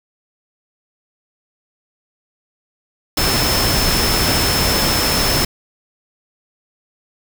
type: tone in noise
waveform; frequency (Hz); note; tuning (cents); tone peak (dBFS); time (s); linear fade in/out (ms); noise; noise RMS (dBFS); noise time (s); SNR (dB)
sine; 5274; E8; 0; -20; 3.17-5.45; 5; pink; -17; 3.17-5.45; -6
effects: none